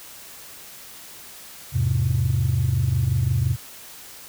sine chord, E augmented, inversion none, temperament just, 82.41 / 103.01 / 128.76 Hz, E2 / G#2 / B#2, 0 / -14 / -27 cents, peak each -24 / -22 / -20 dBFS, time 1.72-3.57 s, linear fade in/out 50 ms, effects tanh soft clip ceiling -12 dBFS + white hiss -42 dBFS RMS until 4.28 s

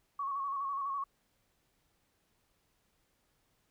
sine tone with vibrato, 1108.7 Hz, C#6, in tune, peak -33 dBFS, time 0.19-1.04 s, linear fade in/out 5 ms, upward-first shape square, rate 12 Hz, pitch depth 38 cents each way, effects pink hiss -75 dBFS RMS until 3.7 s

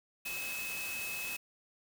sine tone in noise, 2581 Hz, E7, 37 cents flat, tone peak -38 dBFS, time 0.25-1.37 s, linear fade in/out 10 ms, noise white, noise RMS -42 dBFS, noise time 0.25-1.37 s, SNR +1 dB, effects none

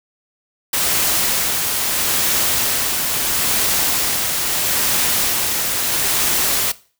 white noise with tremolo, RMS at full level -17 dBFS, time 0.73-6.72 s, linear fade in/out 5 ms, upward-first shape sine, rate 0.76 Hz, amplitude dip 30%, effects noise-tail reverb RT60 0.4 s tail -19 dB re dry

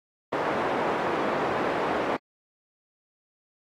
pink band-pass noise, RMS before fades -27 dBFS, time 0.32-2.17 s, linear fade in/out 10 ms, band 370 to 1200 Hz, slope 12 dB/octave, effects AAC 48 kbps

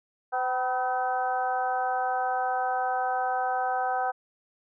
harmonic tone with a mistuned harmonic, 254.6 Hz, C4, 47 cents flat, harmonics 2 / 3 / 4 / 5 / 6, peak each -35 / -26 / -36 / -35 / -35 dBFS, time 0.32-4.12 s, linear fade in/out 20 ms, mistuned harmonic 4, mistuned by -60 cents, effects none

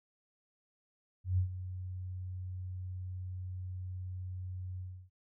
sine tone with ADSR envelope, 91.9 Hz, F#2, 11 cents flat, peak -25 dBFS, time 1.24-5.1 s, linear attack 140 ms, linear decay 100 ms, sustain -13 dB, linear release 310 ms, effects none

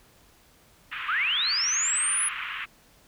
white band-pass noise, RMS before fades -34 dBFS, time 0.91-2.66 s, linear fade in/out 20 ms, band 1100 to 2900 Hz, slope 48 dB/octave
sine linear sweep, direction up, 1120 to 10548 Hz, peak -23 dBFS, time 1.08-2.29 s, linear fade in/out 10 ms
effects pink hiss -58 dBFS RMS until 3.07 s

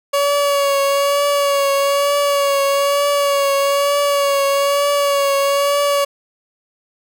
30% pulse tone with vibrato, 564 Hz, C#5, 30 cents sharp, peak -11 dBFS, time 0.13-6.05 s, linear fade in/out 10 ms, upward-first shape triangle, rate 1.1 Hz, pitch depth 31 cents each way, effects none

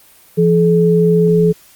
sine tone pair together, 169.9 / 428.1 Hz, F3 / A4, -47 / -47 cents, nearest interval octave + major third, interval 1600 cents, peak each -11 dBFS, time 0.37-1.53 s, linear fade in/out 20 ms, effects white hiss -46 dBFS RMS until 1.75 s + Opus 32 kbps

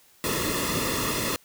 pink noise with comb filter, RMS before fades -27 dBFS, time 0.24-1.36 s, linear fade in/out 0 ms, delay 1.3 ms, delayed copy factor -0.8, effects white hiss -58 dBFS RMS until 1.44 s

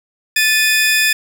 sawtooth tone pair together, 1751.5 / 2482 Hz, A6 / D#7, -8 / -5 cents, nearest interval tritone, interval 603 cents, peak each -11 dBFS, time 0.36-1.13 s, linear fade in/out 5 ms, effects none

